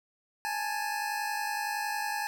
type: tone pair together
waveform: 25% pulse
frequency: 829.2 / 880 Hz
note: G#5 / A5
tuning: -3 / 0 cents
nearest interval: minor second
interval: 103 cents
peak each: -29 / -31 dBFS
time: 0.45-2.27 s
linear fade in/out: 0 ms
effects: none